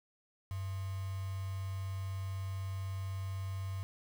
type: tone with quantisation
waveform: sine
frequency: 96 Hz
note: G2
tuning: 36 cents flat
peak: -36 dBFS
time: 0.51-3.83 s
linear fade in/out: 0 ms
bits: 8
effects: none